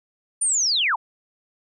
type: linear sweep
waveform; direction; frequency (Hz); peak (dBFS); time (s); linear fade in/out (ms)
sine; down; 9400 to 760; -18; 0.41-0.96; 10
effects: none